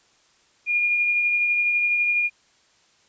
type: tone with tremolo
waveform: sine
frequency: 2424 Hz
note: D#7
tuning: 46 cents flat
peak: -17 dBFS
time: 0.66-2.3 s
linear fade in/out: 50 ms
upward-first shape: triangle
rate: 12 Hz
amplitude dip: 30%
effects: white hiss -60 dBFS RMS until 3.08 s + resampled to 16000 Hz